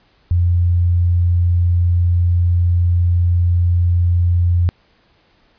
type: tone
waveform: sine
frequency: 87.4 Hz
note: F2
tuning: 2 cents sharp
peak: -11 dBFS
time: 0.31-4.69 s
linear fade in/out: 0 ms
effects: pink hiss -56 dBFS RMS until 5.58 s + resampled to 11025 Hz